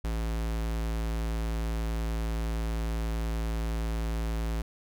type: tone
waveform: square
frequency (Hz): 55.6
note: A1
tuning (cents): +19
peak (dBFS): -29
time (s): 0.04-4.62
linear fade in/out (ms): 5
effects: none